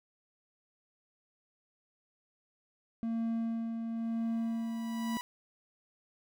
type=tone with tremolo; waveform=triangle; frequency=228.2 Hz; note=A#3; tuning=37 cents flat; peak=-28 dBFS; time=3.03-5.17 s; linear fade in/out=0 ms; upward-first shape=sine; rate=0.97 Hz; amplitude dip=40%
type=tone with exponential growth; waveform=sawtooth; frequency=981 Hz; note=B5; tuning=12 cents flat; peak=-33 dBFS; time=3.96-5.21 s; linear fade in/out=0 ms; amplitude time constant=270 ms
effects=none